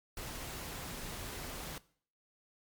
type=noise; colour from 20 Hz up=pink; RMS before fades=-43 dBFS; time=0.17-1.78 s; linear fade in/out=2 ms; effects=noise-tail reverb RT60 0.5 s tail -19 dB re dry + MP3 96 kbps